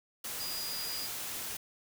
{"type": "tone in noise", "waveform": "sine", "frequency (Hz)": 4880, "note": "D#8", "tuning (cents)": -34, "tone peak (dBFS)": -38, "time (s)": [0.4, 1.07], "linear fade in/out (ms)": 5, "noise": "white", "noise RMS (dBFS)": -39, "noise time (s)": [0.24, 1.57], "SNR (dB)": -2, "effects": []}